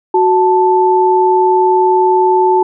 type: tone pair together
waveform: sine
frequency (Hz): 370 / 880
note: F#4 / A5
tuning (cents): 0 / 0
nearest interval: octave + minor third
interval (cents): 1500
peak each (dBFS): -10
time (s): 0.14-2.63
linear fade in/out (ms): 5
effects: none